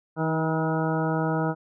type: harmonic tone with a mistuned harmonic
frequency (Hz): 160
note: D#3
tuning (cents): +49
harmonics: 1 / 2 / 3 / 4 / 5 / 6 / 8 / 9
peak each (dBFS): -26 / -29 / -31 / -32 / -33 / -34 / -35 / -36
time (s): 0.16-1.55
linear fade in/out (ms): 50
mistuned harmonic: 2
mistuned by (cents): -16
effects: none